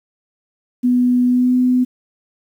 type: tone with pitch glide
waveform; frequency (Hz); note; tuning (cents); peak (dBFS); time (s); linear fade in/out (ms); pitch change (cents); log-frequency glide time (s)
sine; 247.5 to 251.4; B3 to B3; +4 to +31; -11; 0.83-1.85; 20; +27; 1.27-1.55
effects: 8-bit